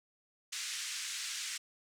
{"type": "band-pass noise", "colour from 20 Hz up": "white", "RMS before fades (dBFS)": -40, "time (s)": [0.52, 1.58], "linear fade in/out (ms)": 10, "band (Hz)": [1600, 7900], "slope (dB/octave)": 24, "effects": []}